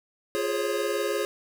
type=chord; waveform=square; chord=Db major seventh; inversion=first; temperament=equal with one note detuned; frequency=349.2 / 415.3 / 534.6 / 554.4 Hz; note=F4 / Ab4 / C5 / Db5; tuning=0 / 0 / +37 / 0 cents; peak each=-33 / -29 / -34 / -33 dBFS; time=0.35-1.25 s; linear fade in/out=0 ms; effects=none